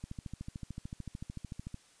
click train, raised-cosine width 5 ms, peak -28 dBFS, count 24, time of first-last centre 0.04-1.744 s, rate 13.5 Hz, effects white hiss -63 dBFS RMS until 2 s + resampled to 22050 Hz

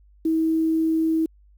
sine tone with quantisation, 321.7 Hz, E4, 42 cents flat, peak -18 dBFS, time 0.25-1.26 s, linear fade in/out 5 ms, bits 8, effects added 50 Hz sine -51 dBFS peak until 1.57 s

